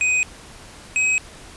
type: tone pair in turn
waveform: square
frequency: 2504 / 2537 Hz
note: D#7 / D#7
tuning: +10 / +33 cents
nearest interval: unison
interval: 23 cents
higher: second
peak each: -17 dBFS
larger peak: neither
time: 0.01-0.23 / 0.96-1.18 s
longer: neither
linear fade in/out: 0 ms
effects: pink hiss -42 dBFS RMS until 1.56 s + resampled to 24000 Hz